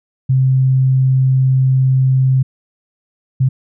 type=tone bursts at uneven times; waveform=sine; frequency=131.3 Hz; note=C3; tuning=6 cents sharp; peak=-9 dBFS; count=2; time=0.29-2.43 / 3.4-3.49 s; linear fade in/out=10 ms; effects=none